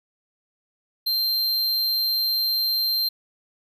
square tone, 4155 Hz, C8, 13 cents flat, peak -21 dBFS, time 1.06-3.09 s, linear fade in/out 10 ms, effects none

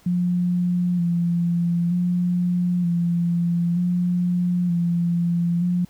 sine tone with vibrato, 174.61 Hz, F3, in tune, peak -18 dBFS, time 0.06-5.85 s, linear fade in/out 5 ms, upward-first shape square, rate 0.54 Hz, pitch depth 28 cents each way, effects pink hiss -55 dBFS RMS until 5.89 s

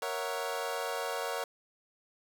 25% pulse chord, F# dominant seventh, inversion first, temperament equal, 466.2 / 554.4 / 659.3 / 740 Hz, A#4 / C#5 / E5 / F#5, 0 / 0 / 0 / 0 cents, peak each -34 / -34 / -37 / -36 dBFS, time 0.02-1.44 s, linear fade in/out 2 ms, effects none

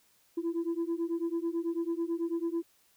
sine beating tone pair, 331.2 / 340.3 Hz, E4 / F4, +8 / -45 cents, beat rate 9.1 Hz, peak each -31 dBFS, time 0.37-2.63 s, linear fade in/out 10 ms, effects tanh soft clip ceiling -26 dBFS + white hiss -67 dBFS RMS until 2.96 s

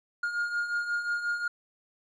triangle beating tone pair, 1416 / 1421.6 Hz, F6 / F6, +23 / +30 cents, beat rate 5.6 Hz, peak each -34 / -27 dBFS, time 0.23-1.48 s, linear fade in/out 5 ms, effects resampled to 22050 Hz

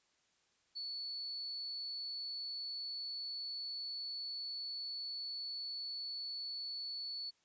sine tone, 4435 Hz, C#8, in tune, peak -40 dBFS, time 0.75-7.31 s, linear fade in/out 20 ms, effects white hiss -75 dBFS RMS until 7.44 s + resampled to 16000 Hz

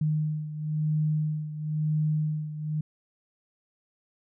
sine beating tone pair, 153.2 / 154.19 Hz, D#3 / D#3, -27 / -15 cents, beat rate 0.99 Hz, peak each -26 / -31 dBFS, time 0.01-2.81 s, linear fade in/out 5 ms, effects none

